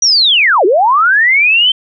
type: linear two-way sweep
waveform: sine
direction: down then up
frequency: 5880 to 339.8 to 3136 Hz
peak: -6 dBFS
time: 0.02-1.72 s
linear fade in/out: 5 ms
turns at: 0.65 s
effects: none